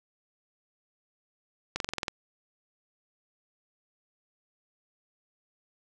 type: slowing click train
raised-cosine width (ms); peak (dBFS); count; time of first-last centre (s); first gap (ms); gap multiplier
0.2; -13; 8; 1.76-2.082; 42; 1.03
effects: none